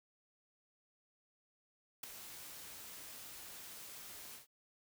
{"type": "noise with ADSR envelope", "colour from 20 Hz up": "white", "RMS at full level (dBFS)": -39, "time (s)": [2.03, 4.47], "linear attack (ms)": 8, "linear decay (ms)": 3, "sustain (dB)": -12, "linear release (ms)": 130, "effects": []}